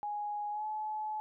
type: tone with pitch glide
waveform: sine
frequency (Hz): 830.6 to 857.4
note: G#5 to A5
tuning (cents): 0 to -45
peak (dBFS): -34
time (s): 0.03-1.2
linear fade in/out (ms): 0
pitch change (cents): +55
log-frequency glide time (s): 0.51-0.65
effects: none